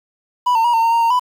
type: tone with pitch steps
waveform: triangle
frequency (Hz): 985 / 906 / 956 / 908 / 918 / 928 / 921 / 995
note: B5 / A#5 / A#5 / A#5 / A#5 / A#5 / A#5 / B5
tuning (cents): -5 / -50 / +43 / -46 / -27 / -8 / -21 / +13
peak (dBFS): -10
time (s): 0.46-1.196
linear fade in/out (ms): 10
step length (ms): 92
effects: 7-bit